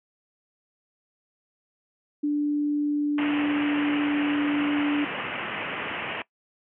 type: tone with pitch glide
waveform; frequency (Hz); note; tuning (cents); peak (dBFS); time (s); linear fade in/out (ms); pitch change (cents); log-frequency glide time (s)
sine; 293.7 to 291.7; D4 to D4; 0 to -12; -21; 2.23-5.05; 10; -12; 2.78-4.33
type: low-pass noise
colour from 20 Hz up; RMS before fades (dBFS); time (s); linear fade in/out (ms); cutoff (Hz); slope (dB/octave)
white; -32; 3.18-6.22; 2; 3000; 96
effects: noise-tail reverb RT60 0.1 s tail -21 dB re dry + high-pass 150 Hz 12 dB/octave